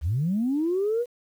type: linear sweep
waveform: sine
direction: up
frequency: 64 to 496.3 Hz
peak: -21 dBFS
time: 0.01-1.06 s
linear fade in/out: 50 ms
effects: tanh soft clip ceiling -17 dBFS + 9-bit